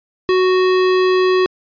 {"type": "tone", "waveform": "square", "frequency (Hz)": 370.4, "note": "F#4", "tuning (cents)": 2, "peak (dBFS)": -12, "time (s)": [0.29, 1.46], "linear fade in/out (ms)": 0, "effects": ["resampled to 11025 Hz"]}